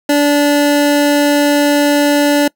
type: tone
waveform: 25% pulse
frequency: 290 Hz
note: D4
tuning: 22 cents flat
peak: -5 dBFS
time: 0.09-2.48 s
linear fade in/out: 5 ms
effects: noise-tail reverb RT60 0.1 s tail -24 dB re dry